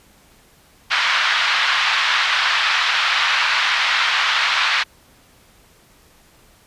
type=band-pass noise; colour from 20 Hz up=pink; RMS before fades=-18 dBFS; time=0.9-4.84 s; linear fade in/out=20 ms; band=1100 to 4100 Hz; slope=24 dB/octave; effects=pink hiss -52 dBFS RMS until 6.66 s + resampled to 32000 Hz